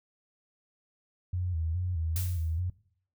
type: tone with vibrato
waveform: sine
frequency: 85.4 Hz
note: F2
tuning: 38 cents flat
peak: -28 dBFS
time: 1.33-2.7 s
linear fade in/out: 5 ms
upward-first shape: square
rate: 2.4 Hz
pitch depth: 95 cents each way
type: noise with exponential decay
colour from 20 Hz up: blue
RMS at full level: -34 dBFS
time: 2.16-2.6 s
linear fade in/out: 1 ms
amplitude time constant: 95 ms
effects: noise-tail reverb RT60 0.6 s tail -19 dB re dry